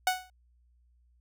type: tone with exponential decay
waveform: sawtooth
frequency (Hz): 740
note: F#5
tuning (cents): 0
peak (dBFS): -17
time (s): 0.07-0.3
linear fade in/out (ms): 2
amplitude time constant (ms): 50
effects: added 60 Hz sine -62 dBFS peak until 1.2 s